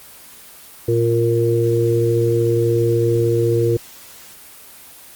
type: harmonic tone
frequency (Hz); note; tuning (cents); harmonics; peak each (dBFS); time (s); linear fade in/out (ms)
116.3; A#2; -4; 1 / 3 / 4; -18 / -18 / -18; 0.88-3.77; 5
effects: white hiss -41 dBFS RMS until 5.15 s + Opus 24 kbps